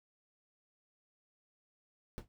brown noise with exponential decay, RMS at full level -38 dBFS, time 2.18-2.28 s, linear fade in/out 0 ms, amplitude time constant 21 ms, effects none

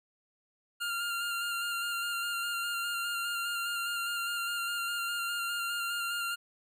25% pulse tone with vibrato, 1396.9 Hz, F6, in tune, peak -28 dBFS, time 0.8-6.36 s, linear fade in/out 20 ms, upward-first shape square, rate 4.9 Hz, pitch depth 15 cents each way, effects none

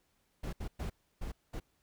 brown noise bursts at uneven times, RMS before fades -38 dBFS, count 5, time 0.43-0.53 / 0.6-0.68 / 0.79-0.9 / 1.21-1.32 / 1.53-1.6 s, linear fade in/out 10 ms, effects pink hiss -75 dBFS RMS until 1.82 s

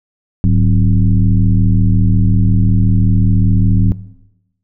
sine tone with frequency modulation, 102.3 Hz, G#2, 26 cents flat, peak -7 dBFS, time 0.44-3.92 s, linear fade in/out 0 ms, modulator 79.6 Hz, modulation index 1.3, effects noise-tail reverb RT60 0.9 s tail -18 dB re dry

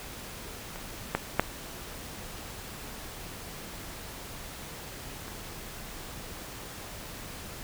clicks, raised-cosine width 0.5 ms, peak -25 / -10 / -6 / -26 dBFS, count 4, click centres 0.759 / 1.15 / 1.396 / 5.281 s, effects pink hiss -42 dBFS RMS until 7.63 s

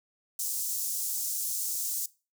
pink high-pass noise, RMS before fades -32 dBFS, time 0.39-2.06 s, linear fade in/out 5 ms, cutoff 6400 Hz, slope 24 dB/octave, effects noise-tail reverb RT60 0.3 s tail -20 dB re dry

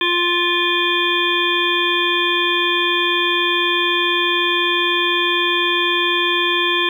harmonic tone with a mistuned harmonic, 349.2 Hz, F4, in tune, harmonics 1 / 3 / 5 / 7 / 9 / 10, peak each -22 / -22 / -22 / -22 / -22 / -22 dBFS, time 0.01-6.89 s, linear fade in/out 2 ms, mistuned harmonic 9, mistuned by +29 cents, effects 8-bit

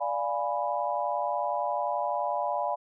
sine chord, D diminished seventh, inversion none, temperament equal, 587.3 / 698.5 / 830.6 / 987.8 Hz, D5 / F5 / Ab5 / Cb6, 0 / 0 / 0 / 0 cents, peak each -32 dBFS, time 0-2.76 s, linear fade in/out 20 ms, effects none

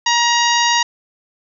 harmonic tone, 947 Hz, A#5, 27 cents sharp, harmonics 1 / 2 / 3 / 4 / 5 / 6 / 7, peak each -16 / -19 / -21 / -22 / -23 / -24 / -24 dBFS, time 0.06-0.83 s, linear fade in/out 5 ms, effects none

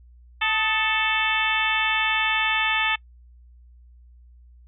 harmonic tone with a mistuned harmonic, 440 Hz, A4, in tune, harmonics 2 / 3 / 4 / 5 / 6 / 7 / 8, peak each -28 / -29 / -26 / -27 / -26 / -30 / -30 dBFS, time 0.41-2.96 s, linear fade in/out 10 ms, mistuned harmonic 3, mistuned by -69 cents, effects noise-tail reverb RT60 0.1 s tail -25 dB re dry + added 60 Hz sine -47 dBFS peak until 4.67 s

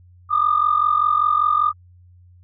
sine tone pair together, 1190 / 1235.1 Hz, D6 / D#6, +22 / -13 cents, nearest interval minor second, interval 65 cents, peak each -17 dBFS, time 0.29-1.73 s, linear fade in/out 50 ms, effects tanh soft clip ceiling -7 dBFS + added 89 Hz sine -46 dBFS peak until 2.43 s

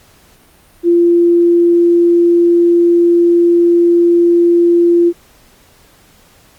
sine tone, 344.1 Hz, F4, 26 cents flat, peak -6 dBFS, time 0.83-5.13 s, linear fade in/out 50 ms, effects pink hiss -47 dBFS RMS until 6.58 s + Opus 48 kbps

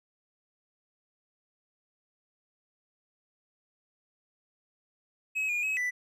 triangle tone with pitch steps, 2559 / 2430 / 2559 / 1982 Hz, D#7 / D#7 / D#7 / B6, +48 / -42 / +48 / +6 cents, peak -26 dBFS, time 5.35-5.91 s, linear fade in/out 20 ms, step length 140 ms, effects none

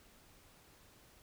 silence, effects pink hiss -63 dBFS RMS until 1.22 s

